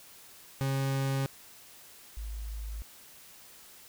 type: tone pair in turn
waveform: 40% pulse / sine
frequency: 135.6 / 53.69 Hz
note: C#3 / A1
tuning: -38 / -42 cents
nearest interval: octave + major third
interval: 1604 cents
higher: first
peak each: -27 / -35 dBFS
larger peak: first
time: 0.61-1.26 / 2.17-2.82 s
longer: neither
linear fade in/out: 0 ms
effects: white hiss -53 dBFS RMS until 3.88 s